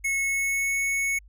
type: tone with pitch glide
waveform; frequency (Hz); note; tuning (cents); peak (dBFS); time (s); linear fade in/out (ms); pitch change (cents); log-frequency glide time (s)
square; 2190 to 2209; C#7 to C#7; -22 to -7; -24; 0.04-1.19; 10; +15; 0.15-0.76
effects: added 50 Hz sine -48 dBFS peak until 1.28 s

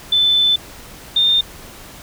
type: tone pair in turn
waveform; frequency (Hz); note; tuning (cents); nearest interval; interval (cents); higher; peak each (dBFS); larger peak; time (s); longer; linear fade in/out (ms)
sine; 3518 / 3625; A7 / A#7; -1 / -49; minor second; 52; second; -11; neither; 0.12-0.56 / 1.16-1.41; first; 5
effects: pink hiss -38 dBFS RMS until 2.02 s

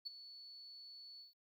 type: tone with ADSR envelope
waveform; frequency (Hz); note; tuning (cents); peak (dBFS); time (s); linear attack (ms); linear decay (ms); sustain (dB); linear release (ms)
sine; 4435; C#8; 0; -38; 0.05-1.34; 19; 14; -14; 140
effects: tanh soft clip ceiling -37 dBFS + 13-bit

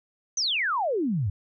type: exponential sweep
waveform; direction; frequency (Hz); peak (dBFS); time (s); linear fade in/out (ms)
sine; down; 6330 to 89; -23; 0.37-1.3; 5
effects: none

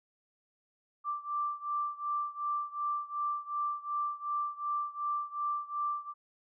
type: beating tone pair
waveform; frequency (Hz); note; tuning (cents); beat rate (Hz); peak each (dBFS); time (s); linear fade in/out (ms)
sine; 1175 / 1177.7; D6 / D6; +1 / +4; 2.7; -34 / -36; 1.04-6.14; 50
effects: none

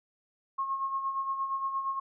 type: tone with tremolo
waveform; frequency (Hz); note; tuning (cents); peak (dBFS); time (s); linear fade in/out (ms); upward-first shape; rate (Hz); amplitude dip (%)
sine; 1082; C#6; -42; -27; 0.58-2; 10; sine; 8.6; 55
effects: none

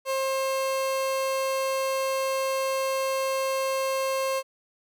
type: tone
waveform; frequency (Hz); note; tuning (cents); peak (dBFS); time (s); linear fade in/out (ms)
30% pulse; 533; C5; +32; -22; 0.05-4.43; 50
effects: none

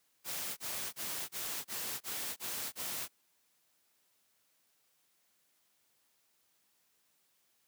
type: noise bursts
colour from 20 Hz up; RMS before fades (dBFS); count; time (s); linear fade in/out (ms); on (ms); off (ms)
white; -39; 8; 0.24-3.083; 50; 330; 29
effects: white hiss -74 dBFS RMS until 7.67 s + high-pass 100 Hz 12 dB/octave

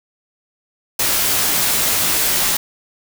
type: noise with comb filter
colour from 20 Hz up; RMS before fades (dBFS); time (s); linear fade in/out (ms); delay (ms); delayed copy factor
white; -17; 0.99-2.57; 5; 15; -0.6
effects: none

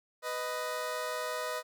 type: tone pair together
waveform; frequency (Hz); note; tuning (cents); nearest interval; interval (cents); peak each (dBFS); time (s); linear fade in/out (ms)
20% pulse; 496.8 / 622.3; B4 / D#5; +10 / 0; major third; 390; -32 / -31; 0.22-1.63; 50
effects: none

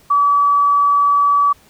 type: tone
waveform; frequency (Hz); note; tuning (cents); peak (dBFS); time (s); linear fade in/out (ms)
sine; 1146; D6; -43; -10; 0.1-1.53; 10
effects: pink hiss -50 dBFS RMS until 1.69 s

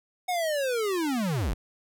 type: linear sweep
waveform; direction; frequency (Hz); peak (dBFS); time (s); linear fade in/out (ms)
square; down; 740 to 32.7; -26; 0.28-1.54; 10
effects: none

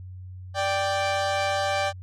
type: tone pair together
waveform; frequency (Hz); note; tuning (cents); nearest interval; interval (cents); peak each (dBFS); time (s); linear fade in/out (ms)
sawtooth; 587.3 / 784; D5 / G5; 0 / 0; perfect fourth; 500; -22; 0.54-1.93; 50
effects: added 92 Hz sine -37 dBFS peak until 2.02 s + low-pass 6000 Hz 12 dB/octave

